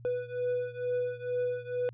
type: beating tone pair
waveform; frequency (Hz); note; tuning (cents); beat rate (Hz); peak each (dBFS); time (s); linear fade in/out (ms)
triangle; 492.8 / 495; B4 / B4; -4 / +4; 2.2; -30 / -32; 0.05-1.89; 0
effects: added 119 Hz sine -47 dBFS peak until 1.93 s + resampled to 8000 Hz